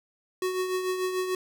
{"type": "tone with tremolo", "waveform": "square", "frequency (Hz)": 370, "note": "F#4", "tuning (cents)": 0, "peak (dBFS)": -25, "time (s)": [0.42, 1.35], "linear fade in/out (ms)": 2, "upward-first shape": "triangle", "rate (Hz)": 6.8, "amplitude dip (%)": 55, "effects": []}